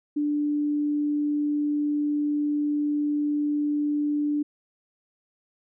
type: tone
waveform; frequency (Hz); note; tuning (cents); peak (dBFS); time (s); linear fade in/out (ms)
sine; 294.5; D4; +5; -22; 0.16-4.43; 10
effects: none